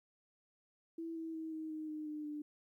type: tone with pitch steps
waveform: sine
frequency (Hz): 329.6 / 324.9 / 320.2 / 315.6 / 311.1 / 306.6 / 302.2 / 297.9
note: E4 / E4 / D#4 / D#4 / D#4 / D#4 / D4 / D4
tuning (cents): 0 / -25 / +50 / +25 / 0 / -25 / +50 / +25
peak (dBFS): -40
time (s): 0.98-2.42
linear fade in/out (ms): 5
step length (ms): 180
effects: 13-bit